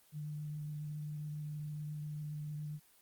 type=tone with vibrato; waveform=sine; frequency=150.2 Hz; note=D3; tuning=39 cents sharp; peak=-39 dBFS; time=0.12-2.8 s; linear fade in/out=50 ms; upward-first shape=triangle; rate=7.3 Hz; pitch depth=14 cents each way; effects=white hiss -66 dBFS RMS until 3.01 s + Opus 24 kbps